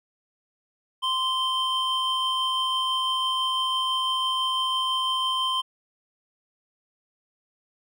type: tone pair together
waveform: triangle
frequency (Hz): 1040 / 3126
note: C6 / G7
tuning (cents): -11 / -6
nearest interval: octave + perfect fifth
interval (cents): 1905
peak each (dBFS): -24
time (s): 1.02-5.62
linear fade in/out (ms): 20
effects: none